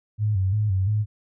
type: tone with vibrato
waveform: sine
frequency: 100.4 Hz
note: G2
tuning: 42 cents sharp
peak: -19 dBFS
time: 0.18-1.06 s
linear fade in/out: 50 ms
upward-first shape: square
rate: 2.9 Hz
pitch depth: 98 cents each way
effects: none